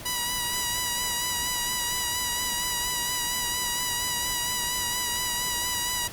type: tone with vibrato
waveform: 5% pulse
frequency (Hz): 975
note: B5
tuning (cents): -23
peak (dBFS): -14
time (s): 0.05-6.08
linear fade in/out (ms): 10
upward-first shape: sine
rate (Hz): 4.3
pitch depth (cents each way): 28
effects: pink hiss -40 dBFS RMS until 6.12 s + Opus 48 kbps